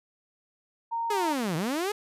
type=tone; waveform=sine; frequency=924 Hz; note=A#5; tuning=16 cents flat; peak=-27 dBFS; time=0.91-1.34 s; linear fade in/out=20 ms
type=linear two-way sweep; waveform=sawtooth; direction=down then up; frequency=430.5 to 149.6 to 430.5 Hz; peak=-23 dBFS; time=1.1-1.92 s; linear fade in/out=5 ms; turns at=1.56 s
effects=resampled to 32000 Hz